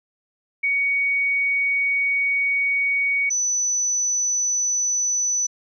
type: tone pair in turn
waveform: sine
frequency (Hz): 2240 / 5980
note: C#7 / F#8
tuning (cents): +18 / +17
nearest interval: octave + perfect fourth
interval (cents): 1699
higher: second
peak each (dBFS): -18 / -19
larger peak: first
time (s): 0.63-3.3 / 3.3-5.47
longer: first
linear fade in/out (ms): 10
effects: none